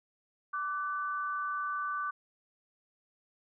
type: tone pair together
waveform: sine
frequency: 1167.5 / 1500 Hz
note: D6 / F#6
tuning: -11 / +23 cents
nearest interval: major third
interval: 434 cents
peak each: -33 / -37 dBFS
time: 0.53-2.11 s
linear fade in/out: 10 ms
effects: none